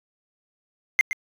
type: tone with echo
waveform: triangle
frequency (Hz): 2093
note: C7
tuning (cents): 0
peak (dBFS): -10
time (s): 0.99-1.01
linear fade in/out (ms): 0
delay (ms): 120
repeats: 1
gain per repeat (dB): -12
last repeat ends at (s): 1.13
effects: tanh soft clip ceiling -7 dBFS